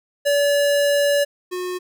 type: tone pair in turn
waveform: square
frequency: 573 / 362.7 Hz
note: D5 / F#4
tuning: -43 / -34 cents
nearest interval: minor sixth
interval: 791 cents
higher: first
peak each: -16 / -25 dBFS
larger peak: first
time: 0.25-1.25 / 1.51-1.79 s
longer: first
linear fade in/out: 20 ms
effects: none